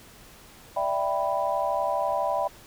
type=chord; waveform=sine; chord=E minor seventh; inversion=third; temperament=equal; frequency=587.3 / 659.3 / 784 / 987.8 Hz; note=D5 / E5 / G5 / B5; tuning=0 / 0 / 0 / 0 cents; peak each=-29 dBFS; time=0.76-2.48 s; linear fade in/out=10 ms; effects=pink hiss -50 dBFS RMS until 2.66 s